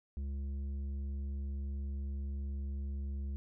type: tone with tanh clipping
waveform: sine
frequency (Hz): 69.3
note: C#2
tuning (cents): 0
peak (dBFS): -37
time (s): 0.17-3.36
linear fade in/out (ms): 0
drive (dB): 8
effects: none